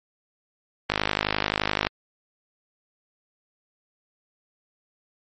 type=click train; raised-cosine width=0.3 ms; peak=-5 dBFS; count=51; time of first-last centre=0.9-1.869 s; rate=51.6 Hz; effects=MP3 32 kbps